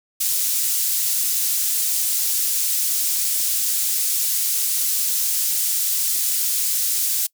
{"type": "high-pass noise", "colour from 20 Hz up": "pink", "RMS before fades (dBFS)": -21, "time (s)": [0.2, 7.27], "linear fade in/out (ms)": 10, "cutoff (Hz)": 7400, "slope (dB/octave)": 12, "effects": ["noise-tail reverb RT60 0.1 s tail -24 dB re dry"]}